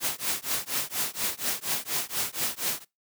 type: noise with tremolo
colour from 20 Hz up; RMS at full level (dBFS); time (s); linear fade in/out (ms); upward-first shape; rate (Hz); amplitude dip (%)
white; -26; 0-2.85; 50; triangle; 4.2; 100
effects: noise-tail reverb RT60 0.2 s tail -21 dB re dry + high-pass 100 Hz 12 dB/octave